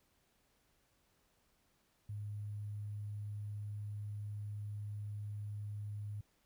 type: tone with sample-and-hold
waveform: sine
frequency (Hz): 103.83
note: G#2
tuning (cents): 0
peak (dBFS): -40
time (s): 2.09-6.21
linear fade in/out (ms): 5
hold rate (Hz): 11025
effects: pink hiss -75 dBFS RMS until 6.45 s